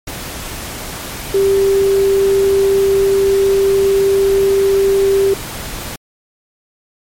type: tone in noise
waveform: sine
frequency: 392 Hz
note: G4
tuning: in tune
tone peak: -9 dBFS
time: 1.34-5.34 s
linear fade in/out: 5 ms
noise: pink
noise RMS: -26 dBFS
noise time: 0.07-5.96 s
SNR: +14 dB
effects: MP3 64 kbps